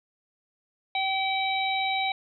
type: harmonic tone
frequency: 769 Hz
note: G5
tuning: 33 cents flat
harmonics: 1 / 3 / 4 / 5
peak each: -27 / -29 / -41 / -31 dBFS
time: 0.95-2.12 s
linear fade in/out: 2 ms
effects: none